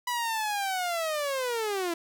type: linear sweep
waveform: sawtooth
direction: down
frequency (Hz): 987.8 to 329.6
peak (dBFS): -24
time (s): 0.07-1.94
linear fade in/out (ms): 5
effects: none